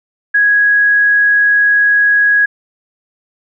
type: tone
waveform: sine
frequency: 1661.2 Hz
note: G#6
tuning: in tune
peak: -7 dBFS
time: 0.34-2.46 s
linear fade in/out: 10 ms
effects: none